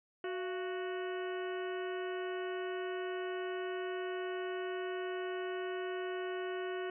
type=harmonic tone with a mistuned harmonic; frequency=369.7 Hz; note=F#4; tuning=1 cent flat; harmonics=1 / 2 / 3 / 4 / 5 / 6 / 7 / 8; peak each=-37 / -45 / -49 / -47 / -50 / -57 / -56 / -53 dBFS; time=0.24-6.9 s; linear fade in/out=2 ms; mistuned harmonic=2; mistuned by=-120 cents; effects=none